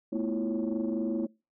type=tone cluster; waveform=sine; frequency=219.1 / 244 / 326.5 / 349.8 / 551 Hz; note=A3 / B3 / E4 / F4 / C#5; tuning=-7 / -21 / -17 / +3 / -11 cents; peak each=-32 / -33 / -31 / -37 / -38 dBFS; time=0.12-1.27 s; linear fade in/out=10 ms; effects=noise-tail reverb RT60 0.3 s tail -25 dB re dry + tanh soft clip ceiling -21 dBFS